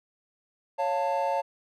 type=chord; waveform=triangle; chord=Db augmented; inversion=none; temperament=equal with one note detuned; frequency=554.4 / 698.5 / 889.2 Hz; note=Db5 / F5 / A5; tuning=0 / 0 / +18 cents; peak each=-27 / -29 / -26 dBFS; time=0.78-1.42 s; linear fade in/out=20 ms; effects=none